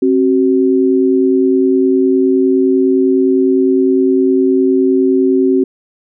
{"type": "tone pair together", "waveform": "sine", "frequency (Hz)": [266.7, 376.5], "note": ["C4", "F#4"], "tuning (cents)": [33, 30], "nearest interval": "tritone", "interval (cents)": 597, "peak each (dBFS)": -11, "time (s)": [0.02, 5.64], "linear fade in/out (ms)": 5, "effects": []}